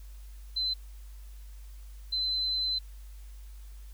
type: tone bursts at uneven times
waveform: sine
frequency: 4055 Hz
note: B7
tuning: 45 cents sharp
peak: -27 dBFS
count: 2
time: 0.56-0.74 / 2.12-2.79 s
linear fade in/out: 10 ms
effects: added 50 Hz sine -43 dBFS peak until 3.93 s + white hiss -61 dBFS RMS until 3.93 s